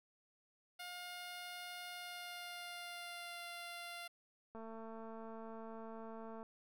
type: tone with pitch glide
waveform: 10% pulse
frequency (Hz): 712 to 694.1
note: F5 to F5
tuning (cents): +33 to -11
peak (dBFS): -38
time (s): 0.79-4.08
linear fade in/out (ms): 10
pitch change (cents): -44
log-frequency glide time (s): 1.89-3.43
type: click train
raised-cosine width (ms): 1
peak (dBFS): -38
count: 422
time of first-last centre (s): 4.55-6.429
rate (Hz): 224
effects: none